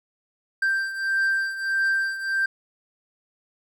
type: beating tone pair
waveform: triangle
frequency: 1572 / 1573.6 Hz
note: G6 / G6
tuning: +4 / +6 cents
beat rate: 1.6 Hz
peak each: -21 / -26 dBFS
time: 0.62-2.46 s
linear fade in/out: 5 ms
effects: none